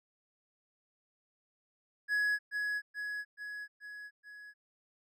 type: tone with echo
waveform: triangle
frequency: 1679 Hz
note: G#6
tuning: 18 cents sharp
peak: -26 dBFS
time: 2.08-2.39 s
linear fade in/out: 50 ms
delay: 430 ms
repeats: 5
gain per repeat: -4 dB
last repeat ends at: 4.54 s
effects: none